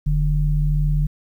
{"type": "tone pair together", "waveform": "sine", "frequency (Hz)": [42.56, 150], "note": ["F1", "D3"], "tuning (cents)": [-44, 37], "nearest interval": "octave + minor seventh", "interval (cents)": 2181, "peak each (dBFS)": [-18, -19], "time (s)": [0.06, 1.07], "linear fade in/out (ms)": 10, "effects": ["9-bit"]}